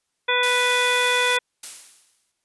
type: harmonic tone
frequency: 493.9 Hz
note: B4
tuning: in tune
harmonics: 1 / 2 / 3 / 4 / 5 / 7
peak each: -25 / -25 / -25 / -25 / -25 / -25 dBFS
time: 0.28-1.39 s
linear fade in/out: 10 ms
type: high-pass noise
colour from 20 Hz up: white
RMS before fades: -29 dBFS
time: 0.43-1.37 s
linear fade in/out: 2 ms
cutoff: 1600 Hz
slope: 48 dB/octave
type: noise with exponential decay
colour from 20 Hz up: blue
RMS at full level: -30 dBFS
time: 1.63-2.32 s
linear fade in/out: 5 ms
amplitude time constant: 150 ms
effects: white hiss -75 dBFS RMS until 2.44 s + resampled to 24000 Hz